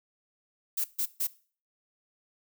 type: noise bursts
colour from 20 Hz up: violet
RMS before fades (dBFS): -29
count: 3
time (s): 0.77-1.272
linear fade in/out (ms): 10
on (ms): 74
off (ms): 140
effects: noise-tail reverb RT60 0.4 s tail -19 dB re dry